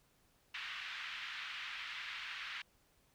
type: band-pass noise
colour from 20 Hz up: white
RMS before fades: -45 dBFS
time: 0.54-2.62 s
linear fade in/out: 5 ms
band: 1300 to 3200 Hz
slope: 24 dB/octave
effects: pink hiss -72 dBFS RMS until 3.14 s